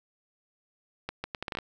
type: accelerating click train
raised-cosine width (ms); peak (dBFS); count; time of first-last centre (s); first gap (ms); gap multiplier
0.3; -17; 9; 1.09-1.587; 150; 0.72
effects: 9-bit